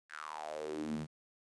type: tone with high-pass filter sweep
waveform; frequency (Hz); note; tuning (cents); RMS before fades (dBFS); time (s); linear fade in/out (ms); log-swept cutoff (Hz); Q
sawtooth; 77; D#2; -17; -41; 0.09-1.07; 50; 1700 to 160; 6.7
effects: resampled to 22050 Hz + 11-bit